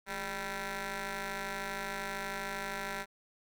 10% pulse ring-modulated tone, 190.6 Hz, G3, 48 cents flat, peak -25 dBFS, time 0.06-3.06 s, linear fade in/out 50 ms, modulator 1170 Hz, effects none

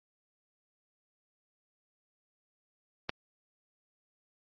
click, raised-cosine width 0.3 ms, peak -14 dBFS, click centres 3.094 s, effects MP3 32 kbps

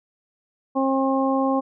harmonic tone, 268 Hz, C4, 42 cents sharp, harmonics 1 / 2 / 3 / 4, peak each -21 / -24 / -26 / -27 dBFS, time 0.75-1.61 s, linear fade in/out 20 ms, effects none

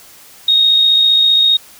sine tone with amplitude modulation, 3733 Hz, A#7, 2 cents sharp, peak -6 dBFS, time 0.48-1.57 s, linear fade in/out 5 ms, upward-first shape sine, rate 55.2 Hz, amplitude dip 35%, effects white hiss -41 dBFS RMS until 1.79 s

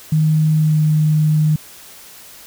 sine tone with pitch glide, 155.56 to 153.68 Hz, D#3 to D#3, 0 to -21 cents, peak -11 dBFS, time 0.12-1.56 s, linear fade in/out 5 ms, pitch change -21 cents, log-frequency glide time 0.55-0.82 s, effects white hiss -40 dBFS RMS until 2.46 s

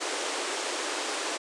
pink band-pass noise, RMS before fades -32 dBFS, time 0-1.38 s, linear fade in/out 20 ms, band 310 to 9300 Hz, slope 48 dB/octave, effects resampled to 24000 Hz

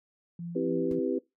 sine tone with tremolo, 171 Hz, F3, 36 cents flat, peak -34 dBFS, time 0.39-0.99 s, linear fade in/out 2 ms, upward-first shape sine, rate 3.5 Hz, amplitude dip 45%
sine chord, C major seventh, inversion none, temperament equal, 261.6 / 329.6 / 392 / 493.9 Hz, C4 / E4 / G4 / B4, 0 / 0 / 0 / 0 cents, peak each -31 / -32 / -31 / -33 dBFS, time 0.55-1.19 s, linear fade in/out 10 ms
brown noise with exponential decay, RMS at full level -39 dBFS, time 0.91-1.01 s, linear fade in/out 1 ms, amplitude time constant 20 ms
effects noise-tail reverb RT60 0.2 s tail -22 dB re dry + high-pass 80 Hz 12 dB/octave

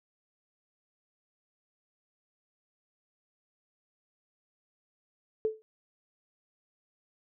sine tone with exponential decay, 436.9 Hz, A4, 12 cents flat, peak -22 dBFS, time 5.45-5.62 s, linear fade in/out 0 ms, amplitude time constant 36 ms, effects none

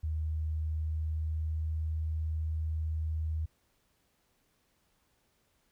sine tone with pitch glide, 78.2 to 78.93 Hz, D#2 to D#2, +9 to +25 cents, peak -30 dBFS, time 0.03-3.46 s, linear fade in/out 10 ms, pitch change +16 cents, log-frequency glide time 0.57-1.89 s, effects pink hiss -73 dBFS RMS until 5.71 s

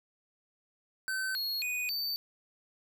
square tone with pitch steps, 1535 / 4312 / 2480 / 4572 Hz, G6 / C#8 / D#7 / D8, -37 / -49 / -6 / -47 cents, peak -32 dBFS, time 1.08-2.16 s, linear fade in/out 0 ms, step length 270 ms, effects none

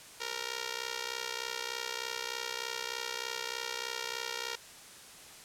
5% pulse tone with amplitude modulation, 466.2 Hz, A#4, in tune, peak -20 dBFS, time 0.2-4.56 s, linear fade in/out 10 ms, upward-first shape sine, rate 63.3 Hz, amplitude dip 90%, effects white hiss -51 dBFS RMS until 5.44 s + low-pass 10000 Hz 12 dB/octave

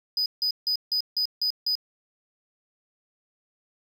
triangle tone bursts, 4978 Hz, D#8, in tune, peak -21 dBFS, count 7, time 0.17-1.753 s, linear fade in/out 2 ms, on 89 ms, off 160 ms, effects none

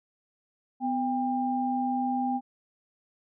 sine tone pair together, 251.4 / 798 Hz, B3 / G5, +31 / +31 cents, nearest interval octave + minor sixth, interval 2000 cents, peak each -28 dBFS, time 0.8-2.41 s, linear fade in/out 50 ms, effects none

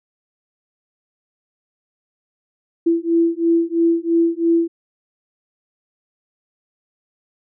sine beating tone pair, 333.1 / 336.1 Hz, E4 / E4, +18 / +34 cents, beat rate 3 Hz, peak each -17 dBFS, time 2.86-4.68 s, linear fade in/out 10 ms, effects none

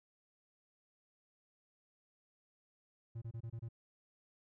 triangle tone bursts, 114.8 Hz, A#2, 26 cents flat, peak -39 dBFS, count 6, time 3.15-3.688 s, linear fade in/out 10 ms, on 68 ms, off 26 ms, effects none

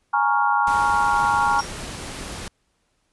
sine chord, Bb minor seventh, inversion third, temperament equal, 830.6 / 932.3 / 1108.7 / 1396.9 Hz, Ab5 / Bb5 / Db6 / F6, 0 / 0 / 0 / 0 cents, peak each -21 / -22 / -23 / -23 dBFS, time 0.13-1.61 s, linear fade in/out 10 ms
pink noise, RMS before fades -33 dBFS, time 0.67-2.48 s, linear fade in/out 2 ms
sine tone with exponential decay, 5588 Hz, F8, in tune, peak -24 dBFS, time 1.59-1.74 s, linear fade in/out 0 ms, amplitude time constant 31 ms
effects pink hiss -69 dBFS RMS until 3.12 s + resampled to 24000 Hz

